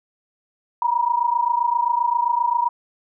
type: tone pair together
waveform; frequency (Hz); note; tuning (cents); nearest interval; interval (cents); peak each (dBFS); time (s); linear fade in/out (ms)
sine; 942.4 / 970; A#5 / B5; +19 / -31; unison; 50; -20; 0.82-2.69; 2
effects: none